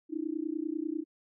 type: tone with amplitude modulation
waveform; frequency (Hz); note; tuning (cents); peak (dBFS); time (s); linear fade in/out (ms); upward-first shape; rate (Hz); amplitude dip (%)
sine; 315; D#4; +21; -27; 0.09-1.05; 50; sine; 30.1; 100
effects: none